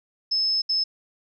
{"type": "tone bursts at uneven times", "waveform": "sine", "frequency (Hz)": 5220, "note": "E8", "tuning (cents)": -18, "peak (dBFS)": -20, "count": 2, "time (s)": [[0.31, 0.62], [0.69, 0.84]], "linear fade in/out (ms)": 10, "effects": []}